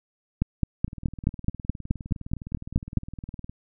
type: two click trains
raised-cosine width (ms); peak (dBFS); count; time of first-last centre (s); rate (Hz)
5; -9 / -24; 13 / 52; 0.42-2.973 / 0.88-3.495; 4.7 / 19.5
effects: none